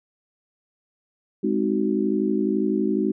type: chord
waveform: sine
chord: Ab dominant seventh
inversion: none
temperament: just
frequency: 207.7 / 259.6 / 311.5 / 373.8 Hz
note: Ab3 / C4 / Eb4 / Gb4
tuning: 0 / -13 / +2 / +18 cents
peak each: -24 / -27 / -25 / -25 dBFS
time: 1.43-3.12 s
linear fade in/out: 10 ms
effects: none